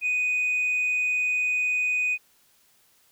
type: tone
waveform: sine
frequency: 2489 Hz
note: D#7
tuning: in tune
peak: -20 dBFS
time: 0.01-2.18 s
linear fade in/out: 50 ms
effects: tanh soft clip ceiling -20 dBFS + white hiss -62 dBFS RMS until 3.11 s